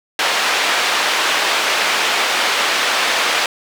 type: band-pass noise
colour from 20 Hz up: white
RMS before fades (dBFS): -17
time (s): 0.19-3.46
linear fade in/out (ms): 2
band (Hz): 490 to 3200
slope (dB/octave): 12
effects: none